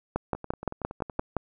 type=two click trains; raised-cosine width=1 ms; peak=-12 / -23 dBFS; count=8 / 10; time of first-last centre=0.16-1.367 / 0.35-1.191 s; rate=5.8 / 10.7 Hz; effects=none